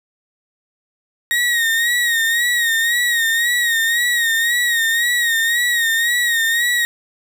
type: tone with vibrato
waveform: 35% pulse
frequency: 1875 Hz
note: A#6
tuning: 10 cents sharp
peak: -13 dBFS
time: 1.31-6.85 s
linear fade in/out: 0 ms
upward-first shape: sine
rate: 1.9 Hz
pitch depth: 60 cents each way
effects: none